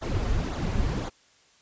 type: noise with flanger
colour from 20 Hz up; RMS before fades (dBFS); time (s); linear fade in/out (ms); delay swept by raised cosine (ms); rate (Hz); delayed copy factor
brown; -27; 0.01-1.1; 20; 0.36 to 6.26; 1.9; -0.7
effects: white hiss -60 dBFS RMS until 1.61 s + resampled to 16000 Hz